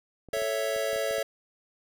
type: clicks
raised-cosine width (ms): 2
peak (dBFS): -34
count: 9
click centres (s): 0.287 / 0.333 / 0.369 / 0.42 / 0.763 / 0.931 / 0.961 / 1.11 / 1.183
type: chord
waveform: square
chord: A major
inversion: none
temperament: equal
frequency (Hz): 440 / 554.4 / 659.3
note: A4 / C#5 / E5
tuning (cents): 0 / 0 / 0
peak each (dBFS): -34 / -31 / -32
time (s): 0.33-1.23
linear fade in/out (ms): 5
effects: none